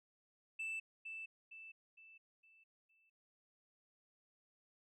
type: tone with echo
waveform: sine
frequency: 2646 Hz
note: E7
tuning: 6 cents sharp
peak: -37 dBFS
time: 0.59-0.8 s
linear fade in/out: 10 ms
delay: 460 ms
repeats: 5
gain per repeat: -7 dB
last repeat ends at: 3.1 s
effects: tanh soft clip ceiling -39 dBFS